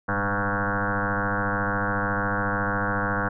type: tone with frequency modulation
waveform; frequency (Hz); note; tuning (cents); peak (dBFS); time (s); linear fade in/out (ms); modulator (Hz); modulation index
sine; 809; G#5; -46; -22; 0.08-3.29; 10; 102; 7.9
effects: none